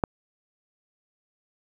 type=click; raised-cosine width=1 ms; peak=-8 dBFS; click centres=0.038 s; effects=8-bit